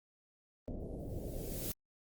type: low-pass noise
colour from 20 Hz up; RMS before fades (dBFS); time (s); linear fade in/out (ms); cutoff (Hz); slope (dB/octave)
pink; -42; 0.68-1.71; 0; 640; 48
type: noise with exponential growth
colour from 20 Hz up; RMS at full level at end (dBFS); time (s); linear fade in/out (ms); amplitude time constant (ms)
blue; -39; 0.8-1.72; 2; 200
effects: Opus 24 kbps